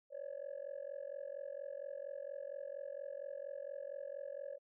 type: tone with amplitude modulation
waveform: sine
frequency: 560 Hz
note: C#5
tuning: 18 cents sharp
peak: -37 dBFS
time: 0.1-4.59 s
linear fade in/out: 50 ms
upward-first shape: sine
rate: 44.3 Hz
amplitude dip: 100%
effects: tanh soft clip ceiling -37 dBFS